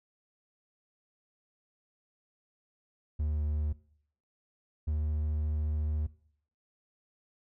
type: tone pair in turn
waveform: triangle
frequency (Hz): 75.3 / 76.17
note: D2 / D#2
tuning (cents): +44 / -36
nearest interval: unison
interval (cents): 20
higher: second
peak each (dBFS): -26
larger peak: neither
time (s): 3.19-3.73 / 4.87-6.07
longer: second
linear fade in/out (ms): 10
effects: noise-tail reverb RT60 0.6 s tail -19 dB re dry